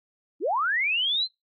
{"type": "linear sweep", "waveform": "sine", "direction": "up", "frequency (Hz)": [259, 4186], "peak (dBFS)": -22, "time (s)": [0.4, 1.28], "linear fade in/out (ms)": 50, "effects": ["noise-tail reverb RT60 0.2 s tail -26 dB re dry", "AAC 64 kbps"]}